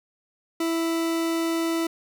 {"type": "tone", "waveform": "40% pulse", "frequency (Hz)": 330, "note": "E4", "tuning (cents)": 2, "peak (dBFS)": -22, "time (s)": [0.6, 1.87], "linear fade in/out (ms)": 5, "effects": []}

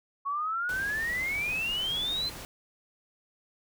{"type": "exponential sweep", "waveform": "sine", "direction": "up", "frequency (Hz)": [1100, 4151], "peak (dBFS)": -28, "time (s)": [0.25, 2.3], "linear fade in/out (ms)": 20}
{"type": "noise", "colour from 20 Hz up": "pink", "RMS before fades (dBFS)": -42, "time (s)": [0.69, 2.45], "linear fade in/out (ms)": 0}
{"effects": []}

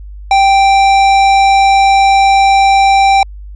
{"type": "tone with hard clipping", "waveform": "sine", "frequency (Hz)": 784, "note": "G5", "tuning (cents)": 0, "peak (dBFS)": -7, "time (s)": [0.31, 3.23], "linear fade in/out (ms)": 2, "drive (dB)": 13, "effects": ["added 50 Hz sine -26 dBFS peak until 3.55 s", "resampled to 24000 Hz"]}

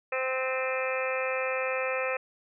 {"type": "harmonic tone with a mistuned harmonic", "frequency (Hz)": 259.9, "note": "C4", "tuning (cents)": -11, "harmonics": [2, 3, 4, 5, 6, 7, 8, 9, 10], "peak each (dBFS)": [-30, -40, -40, -36, -44, -37, -41, -36, -37], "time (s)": [0.12, 2.17], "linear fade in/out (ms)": 5, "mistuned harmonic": 9, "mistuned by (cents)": 44, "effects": []}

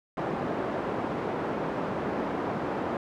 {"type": "band-pass noise", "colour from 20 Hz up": "pink", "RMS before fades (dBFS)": -31, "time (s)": [0.17, 2.97], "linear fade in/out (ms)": 2, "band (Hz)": [220, 1000], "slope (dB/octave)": 12, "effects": []}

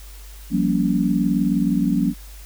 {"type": "chord", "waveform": "sine", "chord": "G half-diminished seventh", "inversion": "third", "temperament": "just", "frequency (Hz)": [176.4, 196, 235.2, 282.2], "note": ["F3", "G3", "Bb3", "Db4"], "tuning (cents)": [18, 0, 16, 31], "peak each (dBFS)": -22, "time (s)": [0.5, 2.14], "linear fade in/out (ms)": 50, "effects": ["added 50 Hz sine -37 dBFS peak until 2.45 s", "white hiss -46 dBFS RMS until 2.45 s"]}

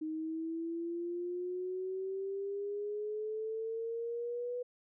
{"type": "exponential sweep", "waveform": "sine", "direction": "up", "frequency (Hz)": [311.2, 493.9], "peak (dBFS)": -35, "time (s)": [0.01, 4.63], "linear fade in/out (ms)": 10, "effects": []}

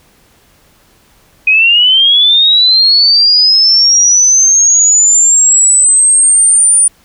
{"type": "linear sweep", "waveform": "sine", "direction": "up", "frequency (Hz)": [2489, 9397], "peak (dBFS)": -4, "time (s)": [1.47, 6.88], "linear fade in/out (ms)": 5, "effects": ["pink hiss -48 dBFS RMS until 7.04 s"]}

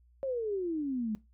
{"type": "exponential sweep", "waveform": "sine", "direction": "down", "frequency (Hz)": [554.4, 207.7], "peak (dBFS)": -30, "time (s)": [0.23, 1.15], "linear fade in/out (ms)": 0, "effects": ["noise-tail reverb RT60 0.2 s tail -19 dB re dry", "added 60 Hz sine -60 dBFS peak until 1.33 s"]}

